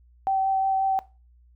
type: tone with vibrato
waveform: sine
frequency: 771 Hz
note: G5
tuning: 29 cents flat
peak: -20 dBFS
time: 0.27-0.99 s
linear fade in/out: 0 ms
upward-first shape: sine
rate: 5.6 Hz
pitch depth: 10 cents each way
effects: noise-tail reverb RT60 0.3 s tail -19 dB re dry + added 60 Hz sine -53 dBFS peak until 1.55 s